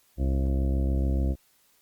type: harmonic tone with a mistuned harmonic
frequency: 66.9 Hz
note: C2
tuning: 39 cents sharp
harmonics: 1 / 2 / 3 / 4 / 5 / 6 / 7 / 8 / 9 / 10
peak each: -23 / -33 / -35 / -35 / -37 / -47 / -48 / -41 / -49 / -47 dBFS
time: 0.17-1.36 s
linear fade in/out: 50 ms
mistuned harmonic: 10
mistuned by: +15 cents
effects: white hiss -64 dBFS RMS until 1.81 s + Opus 48 kbps